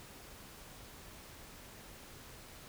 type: silence
effects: pink hiss -53 dBFS RMS until 2.68 s